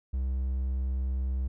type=tone; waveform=triangle; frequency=65 Hz; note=C2; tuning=11 cents flat; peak=-25 dBFS; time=0.13-1.48 s; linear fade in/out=10 ms; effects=none